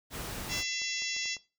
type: noise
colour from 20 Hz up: pink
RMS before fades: -39 dBFS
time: 0.1-0.64 s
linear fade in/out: 50 ms
type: harmonic tone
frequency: 674 Hz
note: E5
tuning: 38 cents sharp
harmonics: 3 / 4 / 5 / 6 / 7 / 8 / 9 / 10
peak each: -38 / -39 / -39 / -43 / -43 / -39 / -43 / -41 dBFS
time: 0.48-1.38 s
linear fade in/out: 50 ms
type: clicks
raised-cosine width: 1 ms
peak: -38 dBFS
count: 5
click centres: 0.818 / 1.021 / 1.165 / 1.257 / 1.367 s
effects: noise-tail reverb RT60 0.3 s tail -18 dB re dry